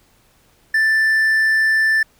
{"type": "tone", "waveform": "triangle", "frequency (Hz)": 1767, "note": "A6", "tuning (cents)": 7, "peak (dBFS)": -11, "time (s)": [0.74, 2.03], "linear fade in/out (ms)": 5, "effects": ["pink hiss -56 dBFS RMS until 2.19 s"]}